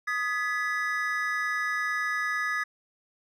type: chord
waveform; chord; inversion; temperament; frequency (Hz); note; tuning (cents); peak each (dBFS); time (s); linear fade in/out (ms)
triangle; G# minor; second; equal with one note detuned; 1244.5 / 1693.2 / 1975.5; D#6 / G#6 / B6; 0 / +33 / 0; -30 / -28 / -30; 0.07-2.64; 10
effects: none